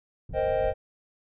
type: low-pass noise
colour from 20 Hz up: pink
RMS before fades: -37 dBFS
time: 0.29-0.73 s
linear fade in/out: 5 ms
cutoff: 130 Hz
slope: 12 dB/octave
type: chord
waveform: triangle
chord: C minor seventh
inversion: third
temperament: equal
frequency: 466.2 / 523.3 / 622.3 / 784 Hz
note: Bb4 / C5 / Eb5 / G5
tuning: 0 / 0 / 0 / 0 cents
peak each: -30 / -25 / -25 / -30 dBFS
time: 0.33-0.74 s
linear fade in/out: 50 ms
effects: resampled to 8000 Hz